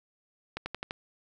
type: accelerating click train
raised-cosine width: 0.3 ms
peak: -18 dBFS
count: 5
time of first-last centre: 0.57-0.909 s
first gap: 90 ms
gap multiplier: 0.96
effects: none